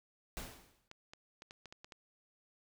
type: noise with exponential decay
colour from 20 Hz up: pink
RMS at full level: -42 dBFS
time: 0.37-0.88 s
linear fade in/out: 0 ms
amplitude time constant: 110 ms
type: clicks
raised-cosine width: 0.2 ms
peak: -33 dBFS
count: 8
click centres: 0.914 / 1.135 / 1.421 / 1.509 / 1.657 / 1.725 / 1.845 / 1.922 s
effects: none